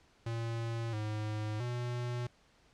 square tone with pitch steps, 115.4 / 107 / 121.7 Hz, A#2 / A2 / B2, -17 / -48 / -25 cents, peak -35 dBFS, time 0.26-2.27 s, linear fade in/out 5 ms, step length 670 ms, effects pink hiss -66 dBFS RMS until 2.73 s + low-pass 6000 Hz 12 dB/octave

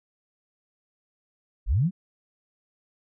sine linear sweep, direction up, 30.48 to 199 Hz, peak -19 dBFS, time 1.66-1.91 s, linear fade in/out 50 ms, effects none

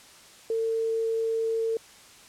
sine tone, 450.9 Hz, A4, 42 cents sharp, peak -24 dBFS, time 0.5-1.77 s, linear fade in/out 2 ms, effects white hiss -51 dBFS RMS until 2.28 s + low-pass 9000 Hz 12 dB/octave

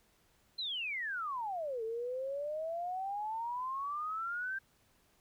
sine exponential two-way sweep, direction down then up, 4186 to 440 to 1591 Hz, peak -35 dBFS, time 0.58-4.59 s, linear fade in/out 10 ms, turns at 1.83 s, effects pink hiss -70 dBFS RMS until 5.2 s

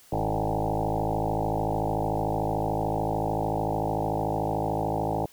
sine tone with frequency modulation, 454.8 Hz, A#4, 43 cents flat, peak -24 dBFS, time 0.12-5.26 s, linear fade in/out 5 ms, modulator 53.5 Hz, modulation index 7.6, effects white hiss -55 dBFS RMS until 5.32 s

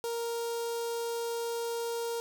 sawtooth tone with notch filter, 466.2 Hz, A#4, in tune, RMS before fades -34 dBFS, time 0.04-2.2 s, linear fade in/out 0 ms, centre 2000 Hz, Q 0.8, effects none

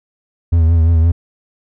triangle tone with vibrato, 82.41 Hz, E2, in tune, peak -6 dBFS, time 0.52-1.12 s, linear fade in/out 10 ms, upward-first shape triangle, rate 5.8 Hz, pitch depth 60 cents each way, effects none

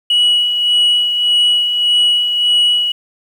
sine tone with tremolo, 2926 Hz, F#7, 20 cents flat, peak -6 dBFS, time 0.1-2.92 s, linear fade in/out 5 ms, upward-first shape sine, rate 1.7 Hz, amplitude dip 55%, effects tanh soft clip ceiling -7 dBFS + 7-bit

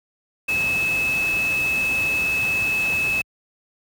sine tone in noise, 2595 Hz, E7, 28 cents flat, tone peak -19 dBFS, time 0.48-3.22 s, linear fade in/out 10 ms, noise pink, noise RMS -32 dBFS, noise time 0.48-3.22 s, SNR +10 dB, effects high-pass 60 Hz 12 dB/octave

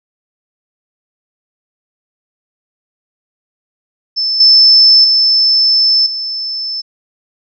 sine tone with level steps, 5274 Hz, E8, in tune, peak -12 / -3 / -7 / -17 dBFS, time 4.16-6.82 s, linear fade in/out 20 ms, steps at 4.4 / 5.04 / 6.06 s, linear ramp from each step 5 ms, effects none

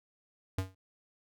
square tone with exponential decay, 94.3 Hz, F#2, 33 cents sharp, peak -27 dBFS, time 0.58-0.75 s, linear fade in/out 5 ms, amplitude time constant 36 ms, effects none

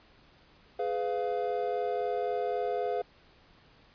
triangle chord, F diminished, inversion first, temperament just, 419.1 / 502.9 / 698.5 Hz, Ab4 / Cb5 / F5, +16 / +31 / 0 cents, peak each -31 dBFS, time 0.79-3.02 s, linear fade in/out 5 ms, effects pink hiss -60 dBFS RMS until 3.94 s + resampled to 11025 Hz

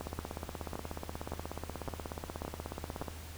two click trains, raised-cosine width 1 ms, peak -23 / -24 dBFS, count 6 / 52, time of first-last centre 0.19-3.015 / 0.01-3.082 s, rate 1.77 / 16.6 Hz, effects added 79 Hz sine -45 dBFS peak until 3.37 s + pink hiss -50 dBFS RMS until 3.37 s

